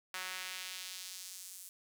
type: tone with high-pass filter sweep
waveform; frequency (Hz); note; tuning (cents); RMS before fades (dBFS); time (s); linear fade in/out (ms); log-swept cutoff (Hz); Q
sawtooth; 185; F#3; 0; -45; 0.14-1.69; 2; 1500 to 9200; 1
effects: none